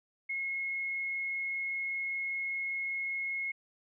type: tone with frequency modulation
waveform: sine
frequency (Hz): 2167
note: C#7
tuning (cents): -40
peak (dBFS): -32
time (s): 0.29-3.52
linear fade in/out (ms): 10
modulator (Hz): 25.1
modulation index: 0.31
effects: none